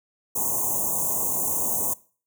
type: band-stop noise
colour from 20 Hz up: white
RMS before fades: -25 dBFS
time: 0.35-1.94 s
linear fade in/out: 10 ms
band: 1100 to 6200 Hz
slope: 96 dB/octave
effects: noise-tail reverb RT60 0.4 s tail -21 dB re dry + high-pass 80 Hz 12 dB/octave